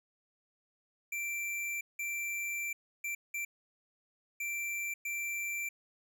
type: tone bursts at uneven times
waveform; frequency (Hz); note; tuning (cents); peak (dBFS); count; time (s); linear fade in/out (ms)
square; 2349; D7; 0; -35; 6; 1.12-1.81 / 1.99-2.73 / 3.04-3.15 / 3.34-3.45 / 4.4-4.94 / 5.05-5.69; 5
effects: none